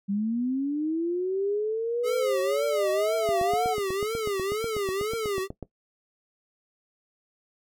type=linear sweep; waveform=sine; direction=up; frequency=194.1 to 741 Hz; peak=-24 dBFS; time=0.08-3.75 s; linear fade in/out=20 ms
type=tone with vibrato; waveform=square; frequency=415.2 Hz; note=G#4; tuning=in tune; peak=-27 dBFS; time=2.03-5.48 s; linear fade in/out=50 ms; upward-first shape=triangle; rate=2 Hz; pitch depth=190 cents each way
type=click train; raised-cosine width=2 ms; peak=-21 dBFS; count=20; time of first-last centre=3.29-5.627 s; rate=8.13 Hz
effects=noise-tail reverb RT60 0.1 s tail -17 dB re dry